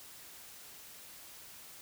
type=silence; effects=white hiss -52 dBFS RMS until 1.81 s